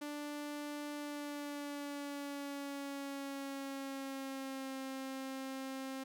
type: tone with pitch glide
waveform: sawtooth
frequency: 293.7 to 266.2 Hz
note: D4 to C4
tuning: 0 to +30 cents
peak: -37 dBFS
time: 0.01-6.04 s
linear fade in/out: 10 ms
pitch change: -170 cents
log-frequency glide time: 0.94-4.77 s
effects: none